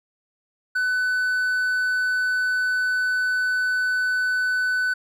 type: tone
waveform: triangle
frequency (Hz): 1500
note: F#6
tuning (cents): +23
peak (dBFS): -18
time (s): 0.75-4.94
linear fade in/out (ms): 10
effects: none